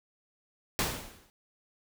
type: noise with exponential decay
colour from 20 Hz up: pink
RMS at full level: -26 dBFS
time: 0.79-1.3 s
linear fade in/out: 0 ms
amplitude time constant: 110 ms
effects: none